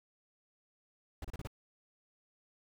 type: noise bursts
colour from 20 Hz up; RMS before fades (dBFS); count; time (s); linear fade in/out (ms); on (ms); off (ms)
brown; -41; 5; 1.22-1.473; 2; 25; 32
effects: none